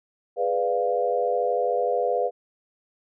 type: chord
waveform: sine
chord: G# diminished seventh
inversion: none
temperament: equal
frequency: 415.3 / 493.9 / 587.3 / 698.5 Hz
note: G#4 / B4 / D5 / F5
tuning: 0 / 0 / 0 / 0 cents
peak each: -29 / -24 / -29 / -26 dBFS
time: 0.36-2.31 s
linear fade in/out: 50 ms
effects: none